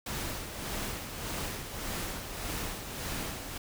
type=noise with tremolo; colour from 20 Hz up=pink; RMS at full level=-35 dBFS; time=0.06-3.58 s; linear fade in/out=5 ms; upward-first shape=sine; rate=1.7 Hz; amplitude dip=50%; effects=none